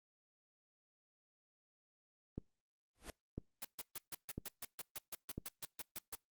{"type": "click train", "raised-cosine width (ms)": 3, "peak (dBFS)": -29, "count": 4, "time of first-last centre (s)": [2.38, 5.38], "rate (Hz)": 1}
{"type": "noise with exponential growth", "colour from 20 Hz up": "pink", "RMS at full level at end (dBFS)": -43, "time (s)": [2.95, 3.1], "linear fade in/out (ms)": 1, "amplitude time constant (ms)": 31}
{"type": "noise bursts", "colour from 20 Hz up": "white", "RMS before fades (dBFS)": -44, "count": 16, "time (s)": [3.62, 6.152], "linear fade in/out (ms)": 2, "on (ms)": 27, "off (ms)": 140}
{"effects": ["noise-tail reverb RT60 0.2 s tail -25 dB re dry", "Opus 32 kbps"]}